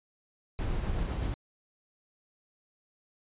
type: noise with tremolo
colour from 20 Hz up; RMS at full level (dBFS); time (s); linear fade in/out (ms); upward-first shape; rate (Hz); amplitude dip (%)
brown; -30; 0.59-1.34; 0; sine; 8; 25
effects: resampled to 8000 Hz